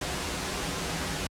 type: noise with comb filter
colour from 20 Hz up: pink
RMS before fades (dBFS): -31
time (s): 0.01-1.27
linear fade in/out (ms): 5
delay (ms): 9.1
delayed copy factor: -0.6
effects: high-pass 60 Hz 12 dB/octave + low-pass 9000 Hz 12 dB/octave